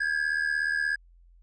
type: ring-modulated tone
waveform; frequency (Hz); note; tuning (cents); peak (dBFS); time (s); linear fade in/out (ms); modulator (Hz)
triangle; 1654; G#6; -8; -20; 0-0.96; 10; 38.4
effects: added 43 Hz sine -53 dBFS peak until 1.42 s + resampled to 22050 Hz